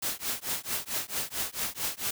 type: noise with tremolo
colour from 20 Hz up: white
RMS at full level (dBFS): -29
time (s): 0.02-2.11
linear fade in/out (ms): 5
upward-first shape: triangle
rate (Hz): 4.5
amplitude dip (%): 100
effects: none